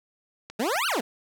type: clicks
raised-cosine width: 0.2 ms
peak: -22 dBFS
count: 2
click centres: 0.5 / 0.758 s
type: exponential two-way sweep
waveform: 20% pulse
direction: up then down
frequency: 197.1 to 1590 to 197.1 Hz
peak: -19 dBFS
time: 0.59-1.01 s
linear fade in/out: 10 ms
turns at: 0.87 s
effects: none